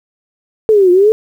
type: linear two-way sweep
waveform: sine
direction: down then up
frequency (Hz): 446.6 to 349.2 to 446.6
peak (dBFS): -5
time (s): 0.69-1.12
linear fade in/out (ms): 0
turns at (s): 0.91
effects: 7-bit